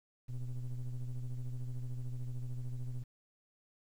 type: ring-modulated tone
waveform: triangle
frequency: 65.2 Hz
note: C2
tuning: 5 cents flat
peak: -31 dBFS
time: 0.28-3.04 s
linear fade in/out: 20 ms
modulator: 58.5 Hz
effects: 11-bit